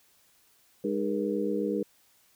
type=harmonic tone with a mistuned harmonic; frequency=102.3 Hz; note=G#2; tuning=26 cents flat; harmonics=2 / 3 / 4 / 5; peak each=-32 / -32 / -32 / -32 dBFS; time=0.84-1.83 s; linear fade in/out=5 ms; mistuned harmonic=5; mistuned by=-120 cents; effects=white hiss -64 dBFS RMS until 2.35 s